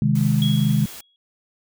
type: chord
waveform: sine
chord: Ab major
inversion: first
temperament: equal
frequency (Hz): 130.81 / 155.56 / 207.7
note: C3 / Eb3 / Ab3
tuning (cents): 0 / 0 / 0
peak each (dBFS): -20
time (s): 0.02-0.86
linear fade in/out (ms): 2
type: noise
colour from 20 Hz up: white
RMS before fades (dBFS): -38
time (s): 0.15-1.01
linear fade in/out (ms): 5
type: tone with exponential decay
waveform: sine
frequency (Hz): 3322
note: G#7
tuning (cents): 0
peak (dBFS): -23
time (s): 0.42-1.16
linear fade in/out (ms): 1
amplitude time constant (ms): 160
effects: none